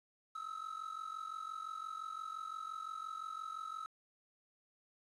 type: ring-modulated tone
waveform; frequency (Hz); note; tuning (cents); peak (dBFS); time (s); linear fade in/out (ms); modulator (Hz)
triangle; 1297; E6; -28; -37; 0.35-3.86; 0; 22.9
effects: resampled to 24000 Hz + 11-bit